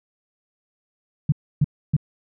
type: tone bursts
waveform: sine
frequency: 147.3 Hz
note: D3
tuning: 6 cents sharp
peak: -13 dBFS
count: 3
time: 1.29-1.966 s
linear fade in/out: 5 ms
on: 32 ms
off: 290 ms
effects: none